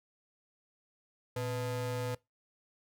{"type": "ring-modulated tone", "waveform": "square", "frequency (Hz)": 190, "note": "F#3", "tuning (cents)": 46, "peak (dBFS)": -31, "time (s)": [1.36, 2.15], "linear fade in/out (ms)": 5, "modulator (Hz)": 307, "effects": ["noise-tail reverb RT60 0.2 s tail -22 dB re dry"]}